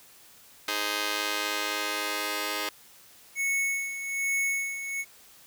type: chord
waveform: 5% pulse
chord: Ab major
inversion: second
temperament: just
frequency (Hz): 311.5 / 415.3 / 519.1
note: Eb4 / Ab4 / C5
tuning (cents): +2 / 0 / -14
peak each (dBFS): -22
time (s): 0.68-2.69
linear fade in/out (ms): 2
type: tone with tremolo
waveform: square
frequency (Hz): 2206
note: C#7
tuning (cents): -9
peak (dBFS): -25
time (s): 3.35-5.05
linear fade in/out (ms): 50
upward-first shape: sine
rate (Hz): 1.2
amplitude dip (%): 65
effects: white hiss -54 dBFS RMS until 5.46 s